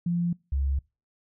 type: tone pair in turn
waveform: sine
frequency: 172.9 / 68.62 Hz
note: F3 / C#2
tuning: -17 / -17 cents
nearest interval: octave + major third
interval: 1600 cents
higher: first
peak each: -23 / -23 dBFS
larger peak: neither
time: 0.06-0.33 / 0.52-0.79 s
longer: neither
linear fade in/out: 5 ms
effects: noise-tail reverb RT60 0.3 s tail -25 dB re dry